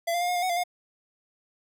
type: tone with pitch steps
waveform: square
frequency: 676 / 697 / 708 / 717 / 705 / 742 / 693 / 714 Hz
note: E5 / F5 / F5 / F5 / F5 / F#5 / F5 / F5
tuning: +43 / -4 / +23 / +45 / +16 / +5 / -14 / +38 cents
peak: -25 dBFS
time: 0.07-0.638 s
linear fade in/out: 10 ms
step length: 71 ms
effects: none